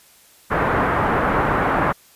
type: low-pass noise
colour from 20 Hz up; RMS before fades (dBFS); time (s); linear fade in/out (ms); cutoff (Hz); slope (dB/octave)
white; -19; 0.5-1.93; 20; 1500; 24
effects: white hiss -51 dBFS RMS until 2.15 s + resampled to 32000 Hz